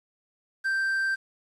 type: tone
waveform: triangle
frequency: 1568 Hz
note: G6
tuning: in tune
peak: -22 dBFS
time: 0.64-1.16 s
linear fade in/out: 20 ms
effects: resampled to 24000 Hz + 9-bit